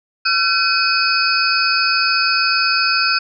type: tone cluster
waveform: sine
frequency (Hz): 1357 / 1517 / 2524 / 4508 / 5030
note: E6 / F#6 / D#7 / C#8 / D#8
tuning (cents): +50 / +43 / +24 / +28 / +18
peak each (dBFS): -20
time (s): 0.25-3.19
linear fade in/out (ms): 10
effects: none